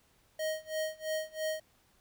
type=tone with tremolo; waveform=square; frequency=627 Hz; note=D#5; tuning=13 cents sharp; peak=-31 dBFS; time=0.39-1.6 s; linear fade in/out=5 ms; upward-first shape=sine; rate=3 Hz; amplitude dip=95%; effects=pink hiss -68 dBFS RMS until 2 s